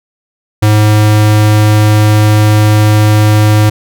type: tone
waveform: square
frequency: 106.3 Hz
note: G#2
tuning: 41 cents sharp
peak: -5 dBFS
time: 0.62-3.7 s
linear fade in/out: 10 ms
effects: none